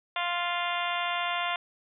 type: harmonic tone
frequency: 349.2 Hz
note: F4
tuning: in tune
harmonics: 2 / 3 / 4 / 5 / 6 / 7 / 8 / 9 / 10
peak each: -33 / -33 / -36 / -40 / -36 / -40 / -37 / -41 / -38 dBFS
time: 0.16-1.56 s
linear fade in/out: 2 ms
effects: none